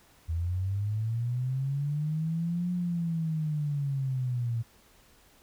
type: linear two-way sweep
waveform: sine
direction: up then down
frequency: 80 to 179.2 to 113.9 Hz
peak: -27 dBFS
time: 0.28-4.63 s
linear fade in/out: 20 ms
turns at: 2.72 s
effects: pink hiss -60 dBFS RMS until 5.42 s